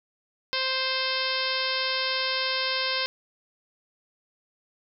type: harmonic tone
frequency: 523.3 Hz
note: C5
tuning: in tune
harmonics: 1 / 2 / 3 / 4 / 5 / 6 / 7 / 8 / 9 / 10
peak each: -34 / -34 / -34 / -34 / -34 / -34 / -34 / -34 / -34 / -34 dBFS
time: 0.53-3.06 s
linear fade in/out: 0 ms
effects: none